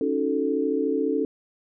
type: chord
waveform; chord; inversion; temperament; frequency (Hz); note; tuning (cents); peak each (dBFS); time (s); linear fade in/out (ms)
sine; D# half-diminished seventh; third; equal; 277.2 / 311.1 / 370 / 440; C#4 / D#4 / F#4 / A4; 0 / 0 / 0 / 0; -26 / -28 / -31 / -25; 0.01-1.25; 2
effects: none